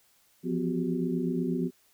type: tone cluster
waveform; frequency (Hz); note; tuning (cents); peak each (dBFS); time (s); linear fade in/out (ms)
sine; 167.8 / 176.1 / 251 / 364.4 / 392.7; E3 / F3 / B3 / F#4 / G4; +31 / +15 / +28 / -26 / +3; -39 / -31 / -30 / -34 / -37; 0.43-1.71; 50
effects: white hiss -65 dBFS RMS until 1.93 s